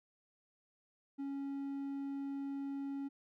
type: tone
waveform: triangle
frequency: 277.2 Hz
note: C#4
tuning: in tune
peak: -36 dBFS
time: 1.18-3.09 s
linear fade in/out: 20 ms
effects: none